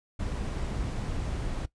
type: noise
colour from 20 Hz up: brown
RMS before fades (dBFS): -32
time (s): 0.19-1.66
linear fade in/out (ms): 10
effects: noise-tail reverb RT60 0.1 s tail -18 dB re dry + resampled to 22050 Hz